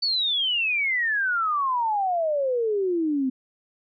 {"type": "exponential sweep", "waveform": "sine", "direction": "down", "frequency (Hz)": [4564, 253.9], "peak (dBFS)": -21, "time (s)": [0.02, 3.3], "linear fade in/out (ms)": 10, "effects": []}